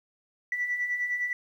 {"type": "beating tone pair", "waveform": "sine", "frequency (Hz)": [1957, 1966.8], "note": ["B6", "B6"], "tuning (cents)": [-16, -8], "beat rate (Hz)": 9.8, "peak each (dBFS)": [-35, -27], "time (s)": [0.52, 1.33], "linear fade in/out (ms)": 2, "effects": ["tanh soft clip ceiling -20 dBFS", "10-bit"]}